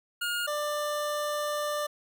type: tone pair in turn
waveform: 25% pulse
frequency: 1423 / 593 Hz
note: F6 / D5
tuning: +32 / +17 cents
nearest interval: octave + minor third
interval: 1515 cents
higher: first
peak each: -25 dBFS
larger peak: neither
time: 0.21-0.47 / 0.47-1.87 s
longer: second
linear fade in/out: 10 ms
effects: none